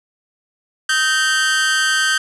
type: tone with amplitude modulation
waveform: sawtooth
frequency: 1553 Hz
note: G6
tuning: 17 cents flat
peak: -7 dBFS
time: 0.89-2.18 s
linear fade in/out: 5 ms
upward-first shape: sine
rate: 290 Hz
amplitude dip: 80%
effects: resampled to 24000 Hz + 7-bit